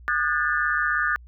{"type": "tone cluster", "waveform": "sine", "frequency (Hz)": [1220, 1456, 1612, 1758], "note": ["D#6", "F#6", "G6", "A6"], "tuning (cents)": [-34, -28, 48, -2], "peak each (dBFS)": [-26, -25, -28, -26], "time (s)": [0.08, 1.16], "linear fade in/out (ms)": 0, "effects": ["added 60 Hz sine -43 dBFS peak until 1.27 s"]}